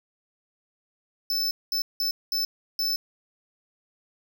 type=tone bursts at uneven times; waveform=square; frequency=5274 Hz; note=E8; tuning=in tune; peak=-24 dBFS; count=5; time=1.3-1.51 / 1.72-1.82 / 2-2.11 / 2.32-2.45 / 2.79-2.96 s; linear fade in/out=2 ms; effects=none